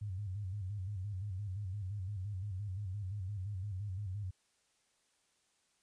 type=tone with vibrato; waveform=sine; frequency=98 Hz; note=G2; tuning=in tune; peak=-37 dBFS; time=0.01-4.31 s; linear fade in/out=10 ms; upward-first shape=square; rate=5.8 Hz; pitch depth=100 cents each way; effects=white hiss -75 dBFS RMS until 5.82 s + resampled to 22050 Hz